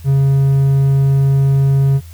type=tone; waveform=triangle; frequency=137 Hz; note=C#3; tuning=20 cents flat; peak=-7 dBFS; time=0.04-2.01 s; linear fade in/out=50 ms; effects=added 83 Hz sine -32 dBFS peak until 2.13 s + white hiss -46 dBFS RMS until 2.13 s